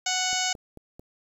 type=harmonic tone; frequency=740 Hz; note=F#5; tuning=in tune; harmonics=1 / 2 / 3 / 4 / 5 / 6 / 7 / 8 / 9 / 10; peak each=-31 / -34 / -33 / -32 / -36 / -35 / -34 / -36 / -31 / -36 dBFS; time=0.06-0.53 s; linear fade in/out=5 ms
type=click train; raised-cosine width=2 ms; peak=-30 dBFS; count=4; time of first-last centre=0.33-0.995 s; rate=4.51 Hz
effects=9-bit